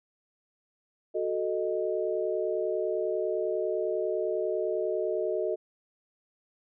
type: chord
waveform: sine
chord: D# diminished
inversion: first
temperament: equal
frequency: 370 / 440 / 622.3 Hz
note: F#4 / A4 / D#5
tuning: 0 / 0 / 0 cents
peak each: -31 dBFS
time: 1.14-5.56 s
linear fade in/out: 20 ms
effects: none